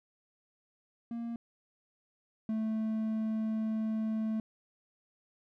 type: tone pair in turn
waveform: triangle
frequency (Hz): 233.1 / 219.5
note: A#3 / A3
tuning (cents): 0 / -4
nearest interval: minor second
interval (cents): 104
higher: first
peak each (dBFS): -33 / -28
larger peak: second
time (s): 1.11-1.36 / 2.49-4.4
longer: second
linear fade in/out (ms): 2
effects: none